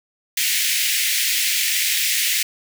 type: high-pass noise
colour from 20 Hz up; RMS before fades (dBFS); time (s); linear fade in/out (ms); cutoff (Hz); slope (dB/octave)
pink; -20; 0.37-2.43; 5; 1900; 48
effects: none